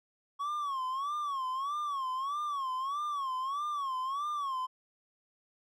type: tone with vibrato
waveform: triangle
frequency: 1108.7 Hz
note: C#6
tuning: in tune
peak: -30 dBFS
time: 0.39-4.67 s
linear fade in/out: 20 ms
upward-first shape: sine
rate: 1.6 Hz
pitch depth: 140 cents each way
effects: none